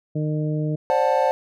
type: harmonic tone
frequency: 152.7 Hz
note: D#3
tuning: 32 cents flat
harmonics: 1 / 2 / 3 / 4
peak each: -22 / -28 / -32 / -34 dBFS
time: 0.15-0.76 s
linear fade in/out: 10 ms
type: chord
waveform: triangle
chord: D dominant seventh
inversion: third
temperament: just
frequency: 528.6 / 587.3 / 734.2 / 881 Hz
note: C5 / D5 / F#5 / A5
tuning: +18 / 0 / -14 / +2 cents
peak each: -19 / -21 / -22 / -20 dBFS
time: 0.9-1.31 s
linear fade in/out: 0 ms
effects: none